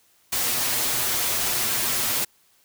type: noise with comb filter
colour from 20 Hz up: white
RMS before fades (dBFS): -24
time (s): 0.32-2.25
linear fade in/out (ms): 10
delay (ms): 8.2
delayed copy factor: +0.65
effects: white hiss -61 dBFS RMS until 2.64 s